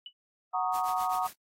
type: tone with exponential decay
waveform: sine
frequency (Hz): 2958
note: F#7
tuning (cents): -1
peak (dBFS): -36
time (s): 0.06-0.13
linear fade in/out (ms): 2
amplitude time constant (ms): 15
type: chord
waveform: sine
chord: D# minor seventh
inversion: first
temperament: equal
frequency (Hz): 740 / 932.3 / 1108.7 / 1244.5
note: F#5 / A#5 / C#6 / D#6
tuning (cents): 0 / 0 / 0 / 0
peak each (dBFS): -30 / -33 / -35 / -33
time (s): 0.53-1.28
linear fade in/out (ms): 20
type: noise with tremolo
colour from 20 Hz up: white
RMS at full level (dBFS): -42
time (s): 0.73-1.35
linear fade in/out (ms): 10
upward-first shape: triangle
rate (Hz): 7.8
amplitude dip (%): 100
effects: AAC 48 kbps